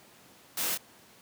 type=noise with echo; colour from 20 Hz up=white; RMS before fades=-32 dBFS; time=0.57-0.75 s; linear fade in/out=5 ms; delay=26 ms; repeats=1; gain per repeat=-3 dB; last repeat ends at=0.776 s; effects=pink hiss -56 dBFS RMS until 1.21 s + high-pass 150 Hz 12 dB/octave